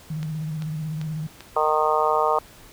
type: tone with vibrato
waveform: sine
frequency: 155.56 Hz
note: D#3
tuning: in tune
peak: -26 dBFS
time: 0.1-1.27 s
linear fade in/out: 5 ms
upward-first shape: square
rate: 16 Hz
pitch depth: 44 cents each way
type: click train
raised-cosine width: 0.2 ms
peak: -21 dBFS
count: 4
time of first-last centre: 0.23-1.406 s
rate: 2.55 Hz
type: harmonic tone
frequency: 154 Hz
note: D#3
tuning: 17 cents flat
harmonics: 3 / 4 / 5 / 6 / 7 / 8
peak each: -25 / -25 / -25 / -25 / -25 / -25 dBFS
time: 1.56-2.39 s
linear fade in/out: 5 ms
effects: pink hiss -48 dBFS RMS until 2.72 s

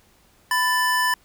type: tone pair together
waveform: square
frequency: 997.6 / 1760 Hz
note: B5 / A6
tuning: +17 / 0 cents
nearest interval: minor seventh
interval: 983 cents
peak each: -22 dBFS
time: 0.51-1.14 s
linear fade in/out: 2 ms
effects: pink hiss -58 dBFS RMS until 1.24 s

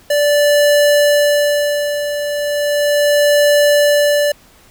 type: tone with tremolo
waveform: square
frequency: 584 Hz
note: D5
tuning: 10 cents flat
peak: -9 dBFS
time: 0.1-4.32 s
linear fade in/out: 5 ms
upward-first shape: sine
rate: 0.36 Hz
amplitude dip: 65%
effects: pink hiss -47 dBFS RMS until 4.7 s

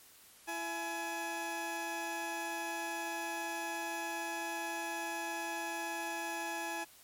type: tone pair together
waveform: 20% pulse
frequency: 334.5 / 843 Hz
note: E4 / G#5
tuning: +25 / +26 cents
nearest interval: octave + major third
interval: 1601 cents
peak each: -37 / -33 dBFS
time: 0.47-6.85 s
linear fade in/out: 20 ms
effects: white hiss -59 dBFS RMS until 7.03 s + MP3 64 kbps

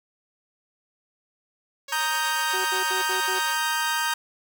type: tone with tremolo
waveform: 5% pulse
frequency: 554.4 Hz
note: C#5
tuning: in tune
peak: -23 dBFS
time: 1.88-3.56 s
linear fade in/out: 5 ms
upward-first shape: triangle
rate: 8.2 Hz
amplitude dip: 70%
type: chord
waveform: sawtooth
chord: Eb major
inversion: second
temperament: equal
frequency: 932.3 / 1244.5 / 1568 Hz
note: Bb5 / Eb6 / G6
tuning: 0 / 0 / 0 cents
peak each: -23 / -27 / -23 dBFS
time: 1.92-4.14 s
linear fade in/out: 5 ms
type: tone bursts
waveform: 35% pulse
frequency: 374.7 Hz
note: F#4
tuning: 22 cents sharp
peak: -29 dBFS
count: 5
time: 2.53-3.394 s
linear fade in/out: 10 ms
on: 120 ms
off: 66 ms
effects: none

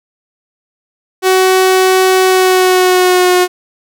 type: tone with pitch glide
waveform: sawtooth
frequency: 374.8 to 361.6 Hz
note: F#4 to F#4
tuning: +22 to -40 cents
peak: -3 dBFS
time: 1.22-3.48 s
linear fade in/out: 50 ms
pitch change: -62 cents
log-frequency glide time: 2.22-3.34 s
effects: none

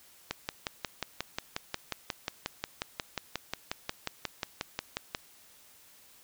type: click train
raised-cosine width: 0.2 ms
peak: -14 dBFS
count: 28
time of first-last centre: 0.31-5.149 s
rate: 5.58 Hz
effects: white hiss -58 dBFS RMS until 6.23 s

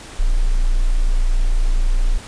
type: tone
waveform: sine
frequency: 29.14 Hz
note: A#0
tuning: in tune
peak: -12 dBFS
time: 0.19-2.18 s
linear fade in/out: 10 ms
effects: pink hiss -37 dBFS RMS until 2.27 s + resampled to 22050 Hz

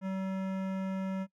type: tone with hard clipping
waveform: sine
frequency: 190.7 Hz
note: G3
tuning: 47 cents flat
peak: -34 dBFS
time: 0.01-1.27 s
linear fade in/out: 50 ms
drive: 17 dB
effects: noise-tail reverb RT60 0.1 s tail -21 dB re dry

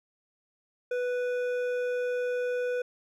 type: tone with hard clipping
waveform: sine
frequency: 493.9 Hz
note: B4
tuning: in tune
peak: -29 dBFS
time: 0.91-2.82 s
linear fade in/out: 5 ms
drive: 9 dB
effects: none

